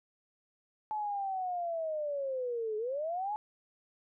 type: linear two-way sweep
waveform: sine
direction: down then up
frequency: 864 to 420.9 to 864 Hz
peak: -32 dBFS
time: 0.91-3.36 s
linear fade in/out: 0 ms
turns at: 2.77 s
effects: none